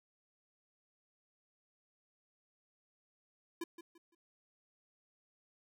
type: tone with echo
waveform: square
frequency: 338.2 Hz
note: E4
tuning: 44 cents sharp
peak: -38 dBFS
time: 3.61-3.64 s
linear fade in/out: 5 ms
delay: 170 ms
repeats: 3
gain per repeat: -11 dB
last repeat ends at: 4.15 s
effects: none